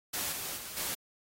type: noise with level steps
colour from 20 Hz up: white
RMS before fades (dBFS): -34 / -38 / -43 / -35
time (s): 0.13-0.95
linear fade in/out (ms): 10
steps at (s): 0.31 / 0.56 / 0.76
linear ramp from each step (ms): 20
effects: AAC 48 kbps